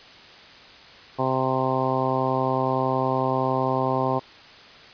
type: harmonic tone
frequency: 130.81 Hz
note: C3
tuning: in tune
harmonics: 1 / 2 / 3 / 4 / 5 / 6 / 7 / 8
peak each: -29 / -29 / -29 / -29 / -29 / -29 / -29 / -29 dBFS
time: 1.18-4.2 s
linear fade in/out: 20 ms
effects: white hiss -46 dBFS RMS until 4.93 s + resampled to 11025 Hz